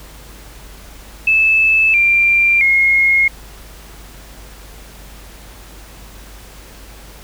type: tone with pitch steps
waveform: sine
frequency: 2620 / 2375 / 2153 Hz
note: E7 / D7 / C7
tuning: -11 / +19 / +49 cents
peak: -9 dBFS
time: 1.27-3.28 s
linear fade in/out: 5 ms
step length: 670 ms
effects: added 50 Hz sine -37 dBFS peak until 7.23 s + pink hiss -40 dBFS RMS until 7.23 s